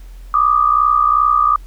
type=tone pair together; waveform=sine; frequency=1174.7 / 1237.3 Hz; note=D6 / D#6; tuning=0 / -10 cents; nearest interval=minor second; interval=90 cents; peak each=-13 dBFS; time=0.34-1.56 s; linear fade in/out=2 ms; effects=added 43 Hz sine -32 dBFS peak until 1.66 s + pink hiss -51 dBFS RMS until 1.66 s